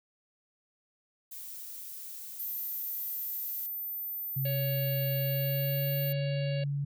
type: noise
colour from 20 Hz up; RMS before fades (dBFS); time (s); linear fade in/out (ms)
violet; -43; 1.31-3.67; 10
type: tone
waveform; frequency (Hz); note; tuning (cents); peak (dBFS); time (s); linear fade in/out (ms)
sine; 14080; A9; 0; -34; 2.39-6.13; 10
type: tone with pitch glide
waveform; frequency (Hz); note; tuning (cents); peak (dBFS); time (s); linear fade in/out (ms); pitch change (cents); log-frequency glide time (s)
sine; 134.9 to 141.93; C#3 to C#3; -47 to +41; -29; 4.36-6.85; 10; +88; 5.17-6.02
type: harmonic tone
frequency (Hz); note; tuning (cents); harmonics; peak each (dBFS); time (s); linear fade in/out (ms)
559; C#5; +14; 1 / 3 / 4 / 5 / 6 / 7 / 8; -35 / -49 / -50 / -44 / -56 / -52 / -49; 4.45-6.64; 5
effects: none